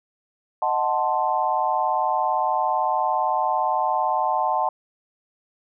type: chord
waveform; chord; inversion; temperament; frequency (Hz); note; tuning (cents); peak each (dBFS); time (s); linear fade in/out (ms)
sine; D# diminished seventh; none; equal; 622.3 / 740 / 880 / 1046.5; D#5 / F#5 / A5 / C6; 0 / 0 / 0 / 0; -28 / -24 / -23 / -26; 0.62-4.69; 2
effects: none